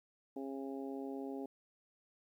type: harmonic tone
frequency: 136 Hz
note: C#3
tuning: 33 cents flat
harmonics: 2 / 3 / 4 / 5 / 6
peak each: -42 / -45 / -51 / -53 / -53 dBFS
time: 0.36-1.46 s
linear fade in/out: 5 ms
effects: 12-bit